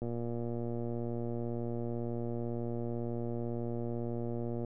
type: click train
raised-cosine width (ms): 2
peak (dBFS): -25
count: 547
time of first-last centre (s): 0.02-4.647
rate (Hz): 118
effects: none